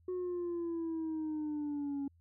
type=exponential sweep; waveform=sine; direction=down; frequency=367.3 to 277.1 Hz; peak=-32 dBFS; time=0.08-2.08 s; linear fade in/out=5 ms; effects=tanh soft clip ceiling -33 dBFS + added 84 Hz sine -63 dBFS peak until 2.2 s